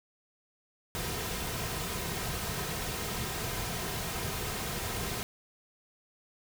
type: noise with comb filter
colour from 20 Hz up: pink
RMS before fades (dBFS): -35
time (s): 0.95-5.23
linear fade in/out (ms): 0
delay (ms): 3.5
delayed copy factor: -0.5
effects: none